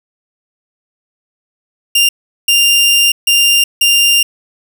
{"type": "tone bursts at uneven times", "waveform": "sawtooth", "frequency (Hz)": 2794, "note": "F7", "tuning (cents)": 0, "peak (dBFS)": -4, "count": 4, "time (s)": [[1.95, 2.09], [2.48, 3.12], [3.27, 3.64], [3.81, 4.23]], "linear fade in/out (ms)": 5, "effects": []}